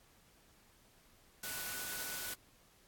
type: tone in noise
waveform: sine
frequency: 1483 Hz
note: F#6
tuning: 4 cents sharp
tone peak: -48 dBFS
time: 1.43-2.34 s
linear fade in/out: 5 ms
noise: white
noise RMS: -42 dBFS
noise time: 1.43-2.34 s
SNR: -9 dB
effects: pink hiss -66 dBFS RMS until 2.87 s + AAC 64 kbps